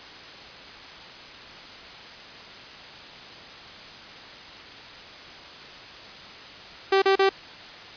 sawtooth tone bursts, 388.1 Hz, G4, 17 cents flat, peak -13 dBFS, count 3, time 6.92-7.292 s, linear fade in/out 5 ms, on 100 ms, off 36 ms, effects white hiss -42 dBFS RMS until 7.96 s + resampled to 11025 Hz

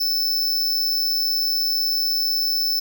square tone with amplitude modulation, 5274 Hz, E8, in tune, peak -17 dBFS, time 0-2.8 s, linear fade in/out 10 ms, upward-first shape sine, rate 164 Hz, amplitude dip 50%, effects none

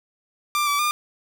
sawtooth tone with pitch steps, 1186 / 1154 / 1204 Hz, D6 / D6 / D6, +17 / -31 / +43 cents, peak -16 dBFS, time 0.55-0.91 s, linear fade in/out 0 ms, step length 120 ms, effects none

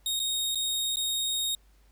sawtooth tone with dropouts, 3729 Hz, A#7, in tune, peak -24 dBFS, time 0.06-1.55 s, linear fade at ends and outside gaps 2 ms, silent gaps 0.194-0.199 / 0.548-0.555 / 0.959-0.969 s, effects added 50 Hz sine -57 dBFS peak until 1.91 s + pink hiss -67 dBFS RMS until 1.91 s

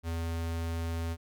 square tone, 83 Hz, E2, 12 cents sharp, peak -32 dBFS, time 0.03-1.17 s, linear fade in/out 50 ms, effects none

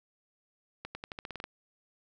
accelerating click train, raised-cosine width 0.3 ms, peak -23 dBFS, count 10, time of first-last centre 0.85-1.441 s, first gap 100 ms, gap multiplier 0.89, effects none

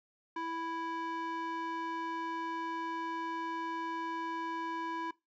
square tone with band-pass filter, 330 Hz, E4, 2 cents sharp, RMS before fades -38 dBFS, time 0.36-5.11 s, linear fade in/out 5 ms, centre 1100 Hz, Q 1.5, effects noise-tail reverb RT60 0.2 s tail -20 dB re dry + resampled to 16000 Hz

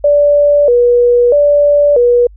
sine tone with vibrato, 530 Hz, C5, 22 cents sharp, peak -5 dBFS, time 0.04-2.27 s, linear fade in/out 5 ms, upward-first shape square, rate 0.78 Hz, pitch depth 160 cents each way, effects added 50 Hz sine -34 dBFS peak until 2.36 s

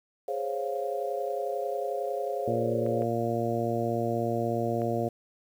sine chord, Db major seventh, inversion second, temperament equal, 415.3 / 523.3 / 554.4 / 698.5 Hz, Ab4 / C5 / Db5 / F5, 0 / 0 / 0 / 0 cents, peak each -34 dBFS, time 0.28-3.04 s, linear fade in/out 5 ms
harmonic tone, 116.54 Hz, A#2, in tune, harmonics 1 / 2 / 3 / 4 / 5 / 6, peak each -33 / -33 / -33 / -33 / -33 / -33 dBFS, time 2.47-5.09 s, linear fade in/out 10 ms
clicks, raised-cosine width 0.5 ms, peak -32 dBFS, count 3, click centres 2.864 / 3.021 / 4.818 s
effects 9-bit

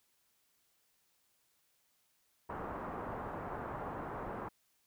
white low-pass noise, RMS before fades -42 dBFS, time 2.49-4.49 s, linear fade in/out 10 ms, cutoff 1200 Hz, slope 24 dB/octave, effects white hiss -75 dBFS RMS until 4.86 s

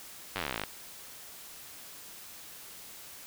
slowing click train, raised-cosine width 0.3 ms, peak -16 dBFS, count 20, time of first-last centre 0.36-0.637 s, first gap 10 ms, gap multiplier 1.04, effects white hiss -48 dBFS RMS until 3.26 s

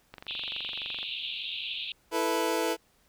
click train, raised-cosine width 0.3 ms, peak -26 dBFS, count 22, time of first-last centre 0.14-1.03 s, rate 23.6 Hz
white band-pass noise, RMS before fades -36 dBFS, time 0.28-1.92 s, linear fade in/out 2 ms, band 2500 to 3900 Hz, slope 96 dB/octave
25% pulse chord, E suspended fourth, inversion none, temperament equal, 329.6 / 440 / 493.9 Hz, E4 / A4 / B4, 0 / 0 / 0 cents, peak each -27 dBFS, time 2.11-2.77 s, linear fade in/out 50 ms
effects pink hiss -66 dBFS RMS until 3.08 s

